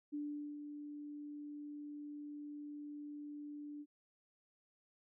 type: tone with ADSR envelope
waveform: sine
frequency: 293.7 Hz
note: D4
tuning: in tune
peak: -38 dBFS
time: 0.12-3.86 s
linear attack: 23 ms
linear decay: 430 ms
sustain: -7 dB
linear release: 50 ms
effects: none